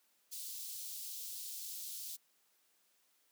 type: high-pass noise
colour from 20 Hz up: white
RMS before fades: -45 dBFS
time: 0.31-2.17 s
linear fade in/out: 20 ms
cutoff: 3700 Hz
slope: 24 dB/octave
effects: white hiss -74 dBFS RMS until 3.31 s + high-pass 200 Hz 12 dB/octave